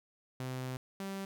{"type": "tone pair in turn", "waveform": "sawtooth", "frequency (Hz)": [128.7, 194.89], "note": ["C3", "G3"], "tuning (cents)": [-28, -10], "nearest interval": "perfect fifth", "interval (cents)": 718, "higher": "second", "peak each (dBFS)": [-33, -34], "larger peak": "first", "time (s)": [[0.4, 0.77], [1, 1.25]], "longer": "first", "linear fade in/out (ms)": 2, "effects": []}